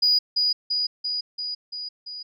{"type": "tone with echo", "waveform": "sine", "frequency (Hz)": 4912, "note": "D#8", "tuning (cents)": -23, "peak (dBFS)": -15, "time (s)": [0.02, 0.19], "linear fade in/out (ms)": 10, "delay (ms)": 340, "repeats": 6, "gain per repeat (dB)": -3, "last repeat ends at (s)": 2.23, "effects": ["tanh soft clip ceiling -11 dBFS"]}